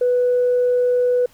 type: tone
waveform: sine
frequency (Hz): 493.9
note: B4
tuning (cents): 0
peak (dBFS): -13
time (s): 0.01-1.26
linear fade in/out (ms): 5
effects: tanh soft clip ceiling -10 dBFS + pink hiss -53 dBFS RMS until 1.33 s